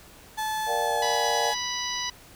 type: tone with pitch glide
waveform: 35% pulse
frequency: 867 to 842.8 Hz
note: A5 to G#5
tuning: -26 to +25 cents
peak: -25 dBFS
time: 0.37-1.55 s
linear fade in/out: 20 ms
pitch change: -49 cents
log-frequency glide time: 0.83-1.22 s
type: chord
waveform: sine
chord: G minor seventh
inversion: first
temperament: equal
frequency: 466.2 / 587.3 / 698.5 / 784 Hz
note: Bb4 / D5 / F5 / G5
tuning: 0 / 0 / 0 / 0 cents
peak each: -31 dBFS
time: 0.66-1.54 s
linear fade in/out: 50 ms
type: harmonic tone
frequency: 985 Hz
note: B5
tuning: 5 cents flat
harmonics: 1 / 2 / 3 / 4 / 5 / 6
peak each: -35 / -35 / -35 / -35 / -35 / -35 dBFS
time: 1.02-2.1 s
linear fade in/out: 5 ms
effects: pink hiss -50 dBFS RMS until 2.35 s